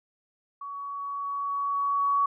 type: tone with level ramp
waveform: sine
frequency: 1126 Hz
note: C#6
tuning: 27 cents sharp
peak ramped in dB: -35 to -20 dBFS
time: 0.61-2.26 s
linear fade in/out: 5 ms
effects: none